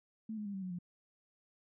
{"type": "tone with pitch steps", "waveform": "sine", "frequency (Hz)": [220, 210.4, 201.3, 192.52, 184.14, 176.13], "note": ["A3", "G#3", "G3", "G3", "F#3", "F3"], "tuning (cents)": [0, 23, 46, -31, -8, 15], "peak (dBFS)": -38, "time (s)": [0.29, 0.788], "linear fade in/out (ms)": 5, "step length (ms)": 83, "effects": []}